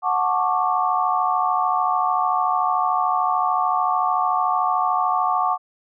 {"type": "chord", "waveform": "sine", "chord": "D major seventh", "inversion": "first", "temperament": "just", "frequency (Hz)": [734.2, 881, 1101.2, 1174.7], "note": ["F#5", "A5", "C#6", "D6"], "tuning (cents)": [-14, 2, -12, 0], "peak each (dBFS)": [-22, -25, -23, -23], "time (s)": [0.02, 5.58], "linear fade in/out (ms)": 50, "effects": []}